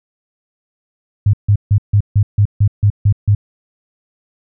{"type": "tone bursts", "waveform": "sine", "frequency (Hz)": 102.5, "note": "G#2", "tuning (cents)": -22, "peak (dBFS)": -7, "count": 10, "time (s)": [1.26, 3.35], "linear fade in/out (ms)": 5, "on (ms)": 74, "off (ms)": 150, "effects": []}